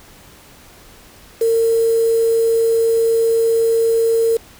sine tone with quantisation, 456 Hz, A#4, 38 cents flat, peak -12 dBFS, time 1.41-4.37 s, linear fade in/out 5 ms, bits 5, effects pink hiss -44 dBFS RMS until 4.59 s

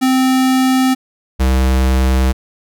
square tone pair in turn, 260 / 65 Hz, C4 / C2, -11 / -11 cents, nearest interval 2 octaves, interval 2400 cents, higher first, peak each -11 dBFS, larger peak neither, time 0.01-0.95 / 1.39-2.33 s, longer neither, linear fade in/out 20 ms, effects none

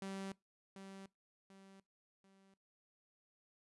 sawtooth tone with echo, 193.9 Hz, G3, 19 cents flat, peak -39 dBFS, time 0.02-0.32 s, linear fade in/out 2 ms, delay 740 ms, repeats 3, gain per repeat -8 dB, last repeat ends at 2.54 s, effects noise-tail reverb RT60 0.2 s tail -22 dB re dry + resampled to 24000 Hz

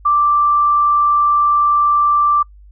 sine tone, 1174.7 Hz, D6, in tune, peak -10 dBFS, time 0.05-2.43 s, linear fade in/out 10 ms, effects noise-tail reverb RT60 0.1 s tail -26 dB re dry + added 50 Hz sine -39 dBFS peak until 2.71 s

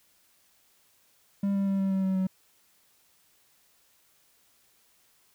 triangle tone with pitch steps, 198.8 / 196.97 / 195.16 / 193.36 / 191.58 / 189.82 / 188.08 Hz, G3 / G3 / G3 / G3 / G3 / F#3 / F#3, +25 / +9 / -7 / -23 / -39 / +45 / +29 cents, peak -22 dBFS, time 1.43-2.27 s, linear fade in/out 5 ms, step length 120 ms, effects white hiss -65 dBFS RMS until 5.34 s

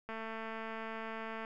click train, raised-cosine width 0.5 ms, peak -28 dBFS, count 304, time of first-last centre 0.09-1.449 s, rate 223 Hz, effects none

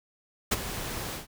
pink noise with ADSR envelope, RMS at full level -21 dBFS, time 0.51-1.27 s, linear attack 13 ms, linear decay 28 ms, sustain -14 dB, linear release 130 ms, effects none

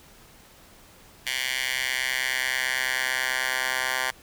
10% pulse tone with high-pass filter sweep, 129.2 Hz, C3, 21 cents flat, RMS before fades -27 dBFS, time 1.26-4.11 s, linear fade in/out 10 ms, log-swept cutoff 2400 to 1300 Hz, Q 2.2, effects pink hiss -52 dBFS RMS until 4.22 s

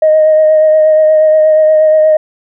sine tone with vibrato, 622.3 Hz, D#5, in tune, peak -3 dBFS, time 0.02-2.17 s, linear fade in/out 5 ms, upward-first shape triangle, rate 8.4 Hz, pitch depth 21 cents each way, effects tanh soft clip ceiling 0 dBFS

